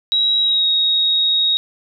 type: tone with pitch glide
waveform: sine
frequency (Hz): 3853 to 3769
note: B7 to A#7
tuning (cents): -44 to +18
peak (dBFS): -13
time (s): 0.12-1.57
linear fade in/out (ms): 0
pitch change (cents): -38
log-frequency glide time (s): 0.4-0.66
effects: none